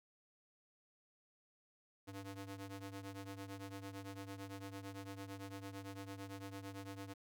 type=ring-modulated tone; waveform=sawtooth; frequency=196.3 Hz; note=G3; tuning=3 cents sharp; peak=-40 dBFS; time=2.07-7.14 s; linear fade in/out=20 ms; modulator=93.7 Hz; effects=none